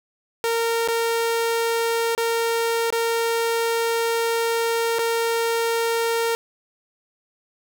sawtooth tone with dropouts, 460.7 Hz, A#4, 20 cents flat, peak -16 dBFS, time 0.44-6.35 s, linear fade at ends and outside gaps 0 ms, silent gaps 0.876-0.885 / 2.15-2.178 / 2.904-2.925 / 4.986-4.991 s, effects none

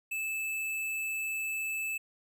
sine tone with hard clipping, 2623 Hz, E7, 9 cents flat, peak -33 dBFS, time 0.11-1.98 s, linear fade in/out 10 ms, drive 14 dB, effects none

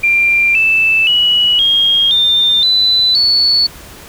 sine tone with pitch steps, 2378 / 2639 / 2928 / 3248 / 3604 / 3999 / 4438 Hz, D7 / E7 / F#7 / G#7 / A7 / B7 / C#8, +21 / +1 / -19 / -39 / +41 / +21 / +1 cents, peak -8 dBFS, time 0.03-3.67 s, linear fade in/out 10 ms, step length 520 ms, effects pink hiss -35 dBFS RMS until 4.08 s

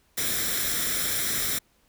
white noise with comb filter, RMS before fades -27 dBFS, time 0.17-1.59 s, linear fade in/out 10 ms, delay 0.54 ms, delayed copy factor +0.65, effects pink hiss -65 dBFS RMS until 1.88 s

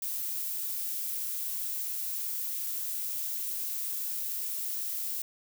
violet noise, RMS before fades -34 dBFS, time 0.02-5.22 s, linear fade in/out 2 ms, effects none

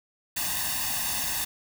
white noise with comb filter, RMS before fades -29 dBFS, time 0.36-1.45 s, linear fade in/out 10 ms, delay 1.1 ms, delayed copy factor +0.95, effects none

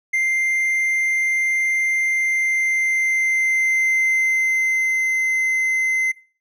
triangle tone with pitch glide, 2093 to 2063 Hz, C7 to C7, 0 to -25 cents, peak -15 dBFS, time 0.13-6.12 s, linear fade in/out 10 ms, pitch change -25 cents, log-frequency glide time 2.05-5.51 s, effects noise-tail reverb RT60 0.4 s tail -21 dB re dry

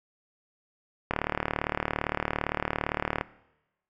click train, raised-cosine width 0.5 ms, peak -11 dBFS, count 80, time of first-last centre 1.11-3.211 s, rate 37.6 Hz, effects noise-tail reverb RT60 1.0 s tail -20 dB re dry

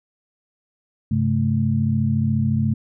sine tone cluster, 100.2 / 134.3 / 217.1 Hz, G2 / C3 / A3, +38 / +46 / -23 cents, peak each -22 / -21 / -21 dBFS, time 1.11-2.74 s, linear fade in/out 5 ms, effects none

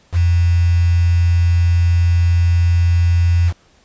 sine tone with quantisation, 86.3 Hz, F2, 20 cents flat, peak -10 dBFS, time 0.12-3.53 s, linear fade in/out 50 ms, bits 5, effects pink hiss -53 dBFS RMS until 3.84 s + resampled to 16000 Hz

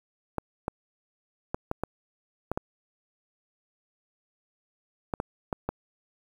clicks, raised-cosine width 1 ms, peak -14 dBFS, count 11, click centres 0.383 / 0.681 / 1.545 / 1.714 / 1.836 / 2.516 / 2.575 / 5.138 / 5.201 / 5.528 / 5.69 s, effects 8-bit

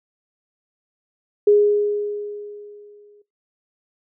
sine tone with exponential decay, 413.8 Hz, G#4, 6 cents flat, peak -9 dBFS, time 1.47-3.22 s, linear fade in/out 5 ms, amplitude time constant 380 ms, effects noise-tail reverb RT60 0.2 s tail -19 dB re dry

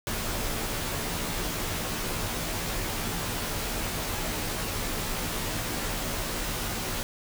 pink noise with comb filter, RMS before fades -31 dBFS, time 0.07-7.03 s, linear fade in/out 0 ms, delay 15 ms, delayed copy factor -0.8, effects none

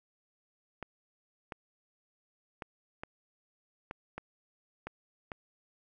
clicks, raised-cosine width 0.5 ms, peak -24 dBFS, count 8, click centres 0.827 / 1.522 / 2.622 / 3.035 / 3.911 / 4.18 / 4.87 / 5.318 s, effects none

